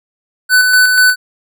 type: tone with tremolo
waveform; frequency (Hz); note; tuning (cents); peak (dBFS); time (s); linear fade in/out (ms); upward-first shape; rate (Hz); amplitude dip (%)
square; 1500; F#6; +23; -6; 0.49-1.16; 50; square; 4.1; 35
effects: none